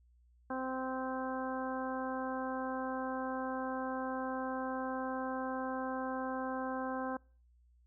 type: harmonic tone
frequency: 260.2 Hz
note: C4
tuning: 9 cents flat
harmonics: 1 / 2 / 3 / 4 / 5 / 6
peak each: -39 / -41 / -42 / -43 / -48 / -46 dBFS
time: 0.5-7.17 s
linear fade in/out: 5 ms
effects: noise-tail reverb RT60 0.4 s tail -25 dB re dry + added 60 Hz sine -63 dBFS peak until 7.86 s